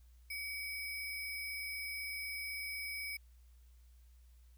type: tone with sample-and-hold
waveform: sine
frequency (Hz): 2266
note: C#7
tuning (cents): +37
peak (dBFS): -39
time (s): 0.3-3.17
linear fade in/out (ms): 5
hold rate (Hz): 7350
effects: added 60 Hz sine -58 dBFS peak until 4.57 s + white hiss -75 dBFS RMS until 4.57 s